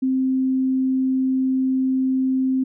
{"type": "tone", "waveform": "sine", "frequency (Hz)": 261.6, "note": "C4", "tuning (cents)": 0, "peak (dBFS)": -17, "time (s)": [0.02, 2.64], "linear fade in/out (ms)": 10, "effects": []}